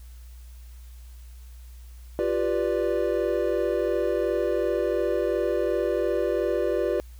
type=chord; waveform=triangle; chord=G dominant seventh; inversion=third; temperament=equal; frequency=349.2 / 392 / 493.9 / 587.3 Hz; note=F4 / G4 / B4 / D5; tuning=0 / 0 / 0 / 0 cents; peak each=-26 dBFS; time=2.19-7 s; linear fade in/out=0 ms; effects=added 60 Hz sine -41 dBFS peak until 7.19 s + white hiss -58 dBFS RMS until 7.19 s